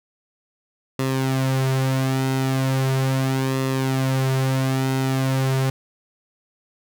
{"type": "tone with flanger", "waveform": "sawtooth", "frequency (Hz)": 132.6, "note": "C3", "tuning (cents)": 23, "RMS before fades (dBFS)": -21, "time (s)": [0.99, 5.7], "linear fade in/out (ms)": 2, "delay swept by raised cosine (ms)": [1.3, 5.8], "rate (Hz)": 0.38, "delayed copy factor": -0.6, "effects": []}